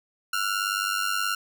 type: ring-modulated tone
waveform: sawtooth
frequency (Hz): 1396.9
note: F6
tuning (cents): 0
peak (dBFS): -18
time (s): 0.33-1.35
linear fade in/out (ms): 5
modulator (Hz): 49.4
effects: none